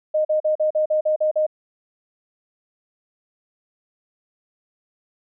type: tone bursts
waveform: sine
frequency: 617 Hz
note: D#5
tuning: 15 cents flat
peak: -16 dBFS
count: 9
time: 0.14-1.466 s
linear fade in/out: 10 ms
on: 110 ms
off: 42 ms
effects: none